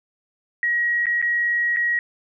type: tone with dropouts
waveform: sine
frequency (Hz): 1901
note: A#6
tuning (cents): +33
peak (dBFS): -18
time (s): 0.63-1.99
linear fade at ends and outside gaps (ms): 1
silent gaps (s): 1.057-1.067 / 1.216-1.225 / 1.763-1.769
effects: none